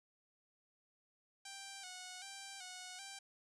5% pulse tone with vibrato, 759 Hz, F#5, 44 cents sharp, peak -36 dBFS, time 1.45-3.19 s, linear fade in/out 5 ms, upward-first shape square, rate 1.3 Hz, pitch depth 60 cents each way, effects resampled to 22050 Hz

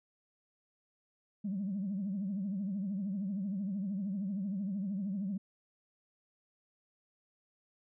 sine tone with vibrato, 196 Hz, G3, in tune, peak -32 dBFS, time 1.44-5.38 s, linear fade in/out 10 ms, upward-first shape triangle, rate 13 Hz, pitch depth 150 cents each way, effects tanh soft clip ceiling -29 dBFS

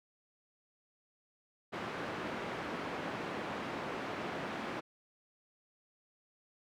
pink band-pass noise, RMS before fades -40 dBFS, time 1.72-4.81 s, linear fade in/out 20 ms, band 210 to 2100 Hz, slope 12 dB/octave, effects none

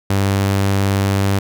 sawtooth tone, 98.4 Hz, G2, 7 cents sharp, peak -10 dBFS, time 0.1-1.39 s, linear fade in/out 5 ms, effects none

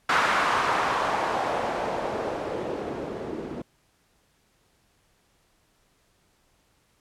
blue noise with low-pass filter sweep, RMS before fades -27 dBFS, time 0.09-3.62 s, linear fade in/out 5 ms, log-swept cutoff 1400 to 320 Hz, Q 1.7, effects pink hiss -66 dBFS RMS until 7 s + low-pass 12000 Hz 12 dB/octave

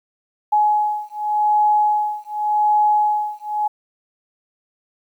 sine beating tone pair, 842 / 842.87 Hz, G#5 / G#5, +24 / +25 cents, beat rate 0.87 Hz, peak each -18 / -18 dBFS, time 0.52-3.68 s, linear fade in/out 10 ms, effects 9-bit

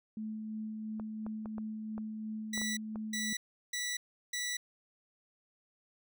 sine tone with tremolo, 217 Hz, A3, 24 cents flat, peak -36 dBFS, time 0.17-3.33 s, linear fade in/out 2 ms, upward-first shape sine, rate 2.9 Hz, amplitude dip 25%
clicks, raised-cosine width 1 ms, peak -31 dBFS, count 8, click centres 0.998 / 1.265 / 1.458 / 1.582 / 1.98 / 2.577 / 2.616 / 2.958 s
15% pulse tone bursts, 1961 Hz, B6, 13 cents flat, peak -28 dBFS, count 4, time 2.53-4.57 s, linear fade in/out 5 ms, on 240 ms, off 360 ms
effects none

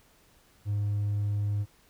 triangle tone, 102.8 Hz, G#2, 17 cents flat, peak -23 dBFS, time 0.65-1.66 s, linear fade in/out 50 ms, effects tanh soft clip ceiling -21 dBFS + pink hiss -62 dBFS RMS until 1.89 s

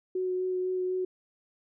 sine tone with vibrato, 368.5 Hz, F#4, 7 cents flat, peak -27 dBFS, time 0.15-1.05 s, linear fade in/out 5 ms, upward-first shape sine, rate 4 Hz, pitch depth 11 cents each way, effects none

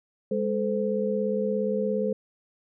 sine tone cluster, 204.7 / 436.8 / 514 Hz, G#3 / A4 / C5, -25 / -13 / -31 cents, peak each -28 dBFS, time 0.31-2.13 s, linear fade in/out 5 ms, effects none

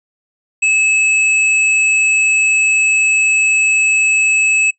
square tone, 2596 Hz, E7, 27 cents flat, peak -11 dBFS, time 0.62-4.71 s, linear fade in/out 10 ms, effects noise-tail reverb RT60 0.1 s tail -21 dB re dry + resampled to 24000 Hz

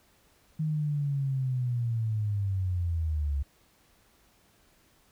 sine linear sweep, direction down, 157.5 to 68.1 Hz, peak -26 dBFS, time 0.59-3.43 s, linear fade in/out 10 ms, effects pink hiss -64 dBFS RMS until 5.11 s

